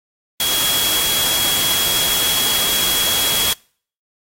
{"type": "tone in noise", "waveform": "sine", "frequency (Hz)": 3322, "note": "G#7", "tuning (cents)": 0, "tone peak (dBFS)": -19, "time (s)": [0.4, 3.53], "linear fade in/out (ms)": 2, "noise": "white", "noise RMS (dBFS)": -19, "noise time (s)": [0.4, 3.53], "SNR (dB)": -3, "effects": ["noise-tail reverb RT60 0.5 s tail -26 dB re dry", "AAC 48 kbps"]}